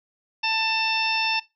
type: harmonic tone with a mistuned harmonic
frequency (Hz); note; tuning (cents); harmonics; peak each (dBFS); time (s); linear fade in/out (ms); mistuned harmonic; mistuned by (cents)
889; A5; +18; 1 / 2 / 3 / 4 / 5 / 6; -27 / -35 / -24 / -31 / -36 / -29; 0.43-1.4; 10; 4; +22
effects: noise-tail reverb RT60 0.2 s tail -19 dB re dry